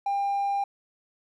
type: tone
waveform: triangle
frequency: 799 Hz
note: G5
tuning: 33 cents sharp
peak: -21 dBFS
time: 0.06-0.64 s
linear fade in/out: 5 ms
effects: tanh soft clip ceiling -19 dBFS